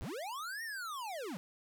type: linear two-way sweep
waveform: square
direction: up then down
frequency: 32 to 1884 to 154.7 Hz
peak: -40 dBFS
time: 0.01-1.37 s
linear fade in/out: 0 ms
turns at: 0.63 s
effects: none